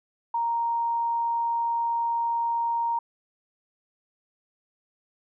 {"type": "tone", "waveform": "sine", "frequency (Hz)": 932.3, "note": "A#5", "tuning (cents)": 0, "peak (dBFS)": -23, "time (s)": [0.34, 2.99], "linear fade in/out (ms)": 5, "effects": []}